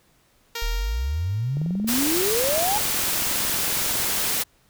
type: tone with exponential decay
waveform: 5% pulse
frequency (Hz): 465.4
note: A#4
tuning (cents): -3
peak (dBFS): -16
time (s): 0.55-2.16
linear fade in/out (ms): 5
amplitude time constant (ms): 350
type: exponential sweep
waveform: sine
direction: up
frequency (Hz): 35.26 to 865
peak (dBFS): -22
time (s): 0.62-2.78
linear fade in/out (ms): 0
type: click train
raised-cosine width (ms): 2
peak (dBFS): -24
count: 55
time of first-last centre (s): 1.57-4.047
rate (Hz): 21.8
type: noise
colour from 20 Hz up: white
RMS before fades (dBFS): -24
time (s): 1.87-4.44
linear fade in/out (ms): 20
effects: pink hiss -61 dBFS RMS until 4.69 s